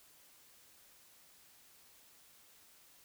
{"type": "silence", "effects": ["white hiss -63 dBFS RMS until 3.04 s"]}